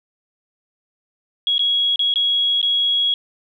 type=tone with dropouts; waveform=sine; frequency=3322 Hz; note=G#7; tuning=in tune; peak=-15 dBFS; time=1.47-3.14 s; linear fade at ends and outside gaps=1 ms; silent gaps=1.581-1.593 / 1.959-1.993 / 2.14-2.158 / 2.615-2.628 s; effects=9-bit